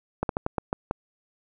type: slowing click train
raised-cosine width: 1 ms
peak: -11 dBFS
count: 7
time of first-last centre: 0.23-0.911 s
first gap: 62 ms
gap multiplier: 1.24
effects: none